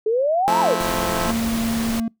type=exponential two-way sweep; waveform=sine; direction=up then down; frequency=421.4 to 983 to 421.4 Hz; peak=-16 dBFS; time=0.06-0.75 s; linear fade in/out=5 ms; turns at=0.6 s
type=chord; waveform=10% pulse; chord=F major seventh; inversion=none; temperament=just; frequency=174.61 / 218.3 / 261.9 / 327.4 Hz; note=F3 / A3 / C4 / E4; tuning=0 / -13 / +2 / -12 cents; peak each=-18 / -18 / -22 / -22 dBFS; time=0.48-1.31 s; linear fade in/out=0 ms
type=noise; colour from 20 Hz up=pink; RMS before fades=-28 dBFS; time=0.8-2 s; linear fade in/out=2 ms
type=tone; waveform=triangle; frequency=227.8 Hz; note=A#3; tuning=40 cents flat; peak=-18 dBFS; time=1.27-2.08 s; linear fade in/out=2 ms
effects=noise-tail reverb RT60 0.2 s tail -26 dB re dry